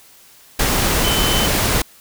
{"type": "tone in noise", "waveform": "sine", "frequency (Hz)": 3047, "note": "G7", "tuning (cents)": -50, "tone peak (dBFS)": -21, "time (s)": [1.04, 1.47], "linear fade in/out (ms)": 5, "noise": "pink", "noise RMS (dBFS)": -17, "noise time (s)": [0.59, 1.82], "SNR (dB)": -7, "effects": ["white hiss -47 dBFS RMS until 2 s"]}